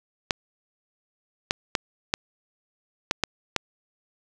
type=clicks; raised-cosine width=0.2 ms; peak=-4 dBFS; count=7; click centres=0.308 / 1.509 / 1.752 / 2.139 / 3.111 / 3.237 / 3.563 s; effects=none